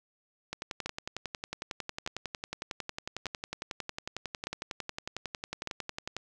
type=two click trains; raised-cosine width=0.2 ms; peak=-17 / -18 dBFS; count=5 / 63; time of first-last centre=0.86-5.673 / 0.53-6.166 s; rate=0.831 / 11 Hz; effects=none